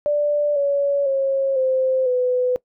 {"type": "tone with pitch steps", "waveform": "sine", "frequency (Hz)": [587.3, 564.4, 542.3, 521.1, 500.8], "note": ["D5", "C#5", "C#5", "C5", "B4"], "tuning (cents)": [0, 31, -38, -7, 24], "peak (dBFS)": -16, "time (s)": [0.06, 2.56], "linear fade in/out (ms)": 0, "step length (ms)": 500, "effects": ["noise-tail reverb RT60 0.1 s tail -21 dB re dry"]}